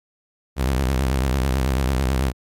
sawtooth tone with vibrato, 65.7 Hz, C2, 8 cents sharp, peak -14 dBFS, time 0.56-2.33 s, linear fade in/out 50 ms, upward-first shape sine, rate 9.1 Hz, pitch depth 120 cents each way, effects MP3 64 kbps

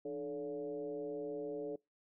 sine tone with frequency modulation, 435.2 Hz, A4, 19 cents flat, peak -38 dBFS, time 0.05-1.76 s, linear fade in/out 5 ms, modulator 134 Hz, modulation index 1, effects noise-tail reverb RT60 0.2 s tail -25 dB re dry

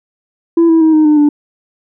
sine tone with pitch steps, 334.8 / 326.2 / 317.8 / 309.7 / 301.7 / 294 Hz, E4 / E4 / D#4 / D#4 / D4 / D4, +27 / -18 / +37 / -8 / +47 / +2 cents, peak -3 dBFS, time 0.57-1.29 s, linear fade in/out 5 ms, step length 120 ms, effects tanh soft clip ceiling -4 dBFS

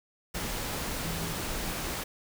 sine tone in noise, 165.2 Hz, E3, 4 cents sharp, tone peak -36 dBFS, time 1.04-1.33 s, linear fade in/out 10 ms, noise pink, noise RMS -34 dBFS, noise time 0.34-2.04 s, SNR -5 dB, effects none

